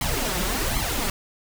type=noise with flanger; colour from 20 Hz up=pink; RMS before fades=-25 dBFS; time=0.01-1.1 s; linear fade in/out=2 ms; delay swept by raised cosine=0.95 to 5.65 ms; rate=1.3 Hz; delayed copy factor=+0.8; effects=none